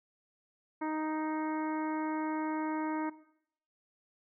harmonic tone, 311.1 Hz, D#4, in tune, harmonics 1 / 2 / 3 / 4 / 5 / 6 / 7, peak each -34 / -43 / -37 / -46 / -48 / -51 / -49 dBFS, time 0.81-3.1 s, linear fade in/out 10 ms, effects noise-tail reverb RT60 0.7 s tail -17 dB re dry

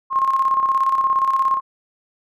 sine tone with tremolo, 1070 Hz, C6, 38 cents sharp, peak -13 dBFS, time 0.1-1.61 s, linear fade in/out 50 ms, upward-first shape square, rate 17 Hz, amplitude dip 50%, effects none

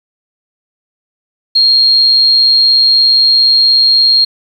sine tone, 4239 Hz, C8, 22 cents sharp, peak -5 dBFS, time 1.55-4.25 s, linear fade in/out 10 ms, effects 7-bit

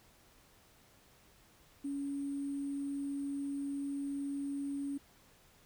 sine tone with sample-and-hold, 280.4 Hz, C#4, 20 cents sharp, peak -35 dBFS, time 1.84-4.98 s, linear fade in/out 10 ms, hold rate 8820 Hz, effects pink hiss -64 dBFS RMS until 5.65 s

